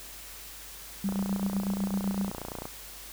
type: tone with tremolo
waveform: sine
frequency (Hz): 196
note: G3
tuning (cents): 0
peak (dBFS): -25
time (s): 1.04-2.3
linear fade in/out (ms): 2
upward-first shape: sine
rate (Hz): 7.9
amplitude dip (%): 55
type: click train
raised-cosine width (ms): 1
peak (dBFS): -22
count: 47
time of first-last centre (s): 1.09-2.655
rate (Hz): 29.4
effects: added 50 Hz sine -52 dBFS peak until 3.12 s + white hiss -45 dBFS RMS until 3.12 s